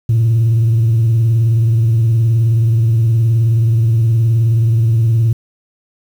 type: tone with vibrato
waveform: sine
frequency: 113.9 Hz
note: A#2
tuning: 40 cents flat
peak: -7 dBFS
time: 0.09-5.33 s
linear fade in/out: 5 ms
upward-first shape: sine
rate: 19 Hz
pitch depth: 66 cents each way
effects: tanh soft clip ceiling -7 dBFS + 7-bit